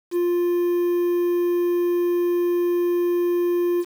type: tone with quantisation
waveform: triangle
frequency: 350 Hz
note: F4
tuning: 4 cents sharp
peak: -16 dBFS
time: 0.11-3.85 s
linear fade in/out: 50 ms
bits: 7
effects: none